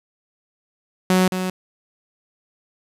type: tone with echo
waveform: sawtooth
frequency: 185 Hz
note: F#3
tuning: in tune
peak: -10 dBFS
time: 1.1-1.28 s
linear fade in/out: 2 ms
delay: 220 ms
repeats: 1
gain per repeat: -8 dB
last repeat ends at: 1.5 s
effects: resampled to 32000 Hz + 7-bit